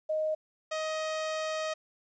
sine / sawtooth tone pair in turn, 622.3 / 628.1 Hz, D#5 / D#5, 0 / +16 cents, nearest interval unison, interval 16 cents, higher second, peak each -27 dBFS, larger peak neither, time 0.09-0.35 / 0.71-1.74 s, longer second, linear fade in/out 10 ms, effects resampled to 16000 Hz + 11-bit

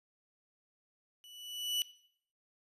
40% pulse tone with level ramp, 2960 Hz, F#7, in tune, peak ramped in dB -53 to -28 dBFS, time 1.24-1.82 s, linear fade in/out 0 ms, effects noise-tail reverb RT60 0.6 s tail -18 dB re dry + resampled to 32000 Hz

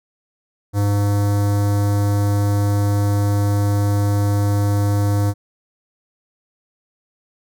square tone with notch filter, 101.8 Hz, G#2, 34 cents flat, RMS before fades -17 dBFS, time 0.73-5.34 s, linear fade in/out 50 ms, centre 2700 Hz, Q 0.54, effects none

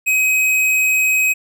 sine tone with hard clipping, 2531 Hz, D#7, 29 cents sharp, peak -14 dBFS, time 0.06-1.34 s, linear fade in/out 20 ms, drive 14 dB, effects none

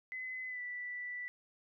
sine tone with pitch glide, 2028 to 1970.3 Hz, B6 to B6, +45 to -5 cents, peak -39 dBFS, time 0.12-1.28 s, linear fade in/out 0 ms, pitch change -50 cents, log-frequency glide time 0.47-0.61 s, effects none

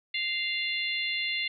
harmonic tone with a mistuned harmonic, 697 Hz, F5, 4 cents flat, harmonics 3 / 4 / 5 / 6, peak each -31 / -33 / -35 / -37 dBFS, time 0.14-1.48 s, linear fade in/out 5 ms, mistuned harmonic 6, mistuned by -17 cents, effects none

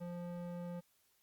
square tone with band-pass filter, 174.61 Hz, F3, in tune, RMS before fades -44 dBFS, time 0-0.81 s, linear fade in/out 20 ms, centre 370 Hz, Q 1.1, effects white hiss -74 dBFS RMS until 1.22 s + Opus 48 kbps

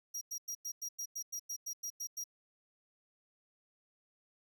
40% pulse tone bursts, 5710 Hz, F8, 37 cents sharp, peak -37 dBFS, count 13, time 0.14-2.241 s, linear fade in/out 10 ms, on 73 ms, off 96 ms, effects none

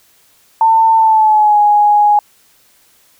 sine tone with pitch glide, 896 to 831.2 Hz, A5 to G#5, +31 to +1 cents, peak -6 dBFS, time 0.61-2.19 s, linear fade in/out 2 ms, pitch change -130 cents, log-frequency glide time 0.96-1.59 s, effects white hiss -51 dBFS RMS until 3.19 s

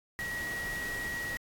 sine tone in noise, 1909 Hz, A#6, 41 cents sharp, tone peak -34 dBFS, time 0.19-1.37 s, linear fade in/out 0 ms, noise pink, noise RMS -42 dBFS, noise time 0.19-1.37 s, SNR +5 dB, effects AAC 64 kbps

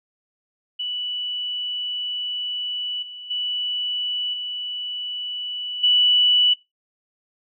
sine tone with level steps, 2960 Hz, F#7, in tune, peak -24 / -34 / -22 / -26 / -13 dBFS, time 0.79-6.54 s, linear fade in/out 10 ms, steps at 3.02 / 3.3 / 4.33 / 5.83 s, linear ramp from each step 10 ms, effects noise-tail reverb RT60 0.2 s tail -20 dB re dry

